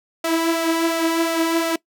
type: tone with flanger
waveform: sawtooth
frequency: 329.6 Hz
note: E4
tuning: in tune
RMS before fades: -20 dBFS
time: 0.24-1.76 s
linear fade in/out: 5 ms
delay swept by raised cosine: 1.4 to 4.1 ms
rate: 2.8 Hz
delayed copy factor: +0.5
effects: noise-tail reverb RT60 0.1 s tail -21 dB re dry